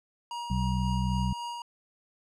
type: tone with tremolo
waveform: square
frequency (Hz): 950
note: A#5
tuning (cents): +33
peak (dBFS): -34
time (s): 0.31-1.62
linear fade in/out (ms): 2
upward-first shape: sine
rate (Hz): 3.7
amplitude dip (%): 30
type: harmonic tone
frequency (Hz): 63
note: B1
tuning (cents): +35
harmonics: 1 / 2 / 3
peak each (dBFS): -30 / -30 / -30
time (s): 0.5-1.33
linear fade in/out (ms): 5
effects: low-pass 8000 Hz 12 dB/octave